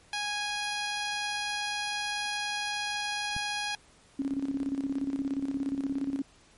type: tone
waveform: 10% pulse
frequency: 827 Hz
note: G#5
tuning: 8 cents flat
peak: -22 dBFS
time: 0.13-3.75 s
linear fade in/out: 2 ms
type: click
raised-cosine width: 5 ms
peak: -26 dBFS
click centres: 3.365 s
type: tone with tremolo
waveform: sine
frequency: 274.9 Hz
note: C#4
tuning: 14 cents flat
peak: -26 dBFS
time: 4.19-6.22 s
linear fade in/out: 5 ms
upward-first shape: square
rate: 17 Hz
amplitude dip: 65%
effects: pink hiss -59 dBFS RMS until 6.57 s + MP3 48 kbps